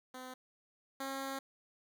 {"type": "tone pair in turn", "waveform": "10% pulse", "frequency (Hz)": [255.9, 270.4], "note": ["C4", "C#4"], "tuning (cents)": [-38, -43], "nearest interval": "minor second", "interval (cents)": 95, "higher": "second", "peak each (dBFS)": [-37, -30], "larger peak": "second", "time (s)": [[0.14, 0.34], [1, 1.39]], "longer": "second", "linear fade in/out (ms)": 5, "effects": []}